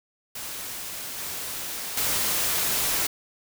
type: noise with level steps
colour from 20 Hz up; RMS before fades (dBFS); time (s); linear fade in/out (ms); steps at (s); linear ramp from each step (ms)
white; -35 / -33 / -25; 0.35-3.07; 5; 1.18 / 1.97; 5
effects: none